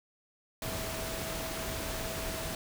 sine tone in noise, 650 Hz, E5, 24 cents flat, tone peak -42 dBFS, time 0.62-2.55 s, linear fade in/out 2 ms, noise pink, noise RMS -37 dBFS, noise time 0.62-2.55 s, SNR -8 dB, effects none

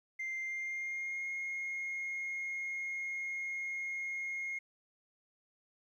sine tone with pitch glide, 2093 to 2146 Hz, C7 to C7, 0 to +43 cents, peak -34 dBFS, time 0.19-4.59 s, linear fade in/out 10 ms, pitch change +43 cents, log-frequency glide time 0.42-1.29 s, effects tanh soft clip ceiling -34 dBFS + 12-bit

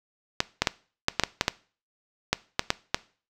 clicks, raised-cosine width 0.2 ms, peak -3 dBFS, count 12, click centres 0.404 / 0.62 / 0.672 / 1.084 / 1.197 / 1.236 / 1.411 / 1.481 / 2.33 / 2.594 / 2.704 / 2.945 s, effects noise-tail reverb RT60 0.4 s tail -20 dB re dry

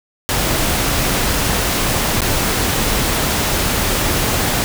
pink noise with dropouts, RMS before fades -17 dBFS, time 0.29-4.64 s, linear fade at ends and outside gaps 0 ms, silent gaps 2.206-2.218 s, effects none

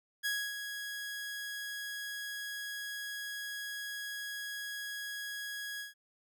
sawtooth tone with ADSR envelope, 1661.2 Hz, G#6, in tune, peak -27 dBFS, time 0.23-5.94 s, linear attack 27 ms, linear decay 270 ms, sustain -8 dB, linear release 140 ms, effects none

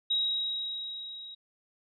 sine tone with level ramp, 3817 Hz, A#7, 40 cents sharp, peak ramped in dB -24 to -42 dBFS, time 0.1-1.35 s, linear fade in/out 10 ms, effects none

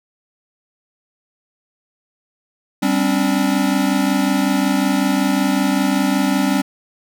square chord, G suspended fourth, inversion none, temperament equal with one note detuned, 196 / 261.6 / 287 Hz, G3 / C4 / D4, 0 / 0 / -40 cents, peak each -20 dBFS, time 2.82-6.62 s, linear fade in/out 10 ms, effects none

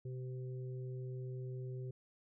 harmonic tone, 127.9 Hz, C3, 39 cents flat, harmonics 1 / 3 / 4, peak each -41 / -49 / -59 dBFS, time 0.05-1.91 s, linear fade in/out 5 ms, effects none

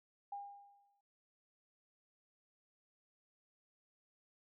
sine tone with exponential decay, 806 Hz, G5, 48 cents sharp, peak -40 dBFS, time 0.32-1.01 s, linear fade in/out 5 ms, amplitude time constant 150 ms, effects none

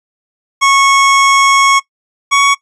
25% pulse tone pair in turn, 1100 / 1117.3 Hz, C#6 / C#6, -14 / +13 cents, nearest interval unison, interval 27 cents, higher second, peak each -3 dBFS, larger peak neither, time 0.61-1.8 / 2.31-2.55 s, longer first, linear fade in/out 20 ms, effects noise-tail reverb RT60 0.1 s tail -19 dB re dry + resampled to 22050 Hz

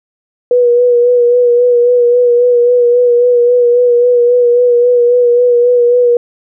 sine tone with vibrato, 485.5 Hz, B4, 30 cents flat, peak -5 dBFS, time 0.51-6.17 s, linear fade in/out 2 ms, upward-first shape sine, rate 3.7 Hz, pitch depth 28 cents each way, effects none

